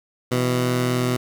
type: tone pair together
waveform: 15% pulse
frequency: 124.5 / 166.19 Hz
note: B2 / E3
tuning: +14 / +14 cents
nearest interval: perfect fourth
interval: 500 cents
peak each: -13 / -24 dBFS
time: 0.31-1.17 s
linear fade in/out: 10 ms
effects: none